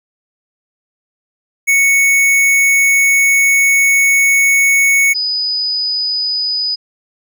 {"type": "tone pair in turn", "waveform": ["square", "sine"], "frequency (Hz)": [2217, 4977], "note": ["C#7", "D#8"], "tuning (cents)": [0, 0], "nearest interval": "octave + major second", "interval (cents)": 1400, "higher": "second", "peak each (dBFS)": [-9, -14], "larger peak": "first", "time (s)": [[1.67, 5.14], [5.14, 6.76]], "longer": "first", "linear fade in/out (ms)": 20, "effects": []}